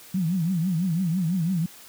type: tone with vibrato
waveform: sine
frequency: 174.61 Hz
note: F3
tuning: in tune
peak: -21 dBFS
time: 0.14-1.66 s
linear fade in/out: 5 ms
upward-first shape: triangle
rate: 6 Hz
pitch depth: 210 cents each way
effects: white hiss -47 dBFS RMS until 1.88 s + high-pass 80 Hz 12 dB/octave